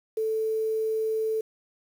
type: tone with quantisation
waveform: sine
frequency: 440 Hz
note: A4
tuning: in tune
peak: -24 dBFS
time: 0.17-1.41 s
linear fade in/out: 5 ms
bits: 8
effects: none